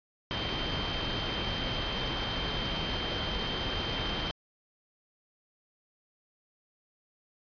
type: tone in noise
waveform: sine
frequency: 3136 Hz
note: G7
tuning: in tune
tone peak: -36 dBFS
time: 0.31-4.31 s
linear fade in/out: 0 ms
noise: pink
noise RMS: -33 dBFS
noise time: 0.31-4.31 s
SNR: -6 dB
effects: resampled to 11025 Hz